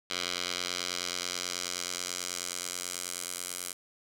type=tone with band-pass filter sweep; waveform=10% pulse; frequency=89.3 Hz; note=F2; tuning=39 cents sharp; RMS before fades=-36 dBFS; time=0.1-3.73 s; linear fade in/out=5 ms; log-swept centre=4000 to 9600 Hz; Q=1.3; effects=none